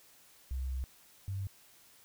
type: tone pair in turn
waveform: sine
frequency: 64.9 / 97.43 Hz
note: C2 / G2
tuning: -13 / -10 cents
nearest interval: perfect fifth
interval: 703 cents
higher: second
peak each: -33 / -34 dBFS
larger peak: first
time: 0.51-0.84 / 1.28-1.47 s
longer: first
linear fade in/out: 0 ms
effects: white hiss -61 dBFS RMS until 2.04 s